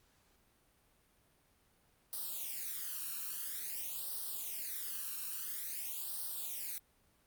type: noise with flanger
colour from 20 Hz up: blue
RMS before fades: -41 dBFS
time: 2.13-6.78 s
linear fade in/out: 0 ms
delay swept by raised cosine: 0.21 to 0.73 ms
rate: 0.49 Hz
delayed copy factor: +1
effects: pink hiss -71 dBFS RMS until 7.26 s + Opus 48 kbps